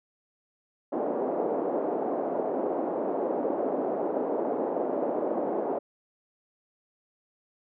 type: band-pass noise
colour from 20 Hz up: white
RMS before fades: -29 dBFS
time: 0.92-5.79 s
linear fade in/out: 10 ms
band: 270 to 660 Hz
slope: 24 dB/octave
effects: none